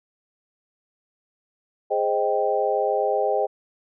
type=chord; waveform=sine; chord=Ab major seventh; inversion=none; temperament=equal; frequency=415.3 / 523.3 / 622.3 / 784 Hz; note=Ab4 / C5 / Eb5 / G5; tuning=0 / 0 / 0 / 0 cents; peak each=-25 dBFS; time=1.9-3.47 s; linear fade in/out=20 ms; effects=none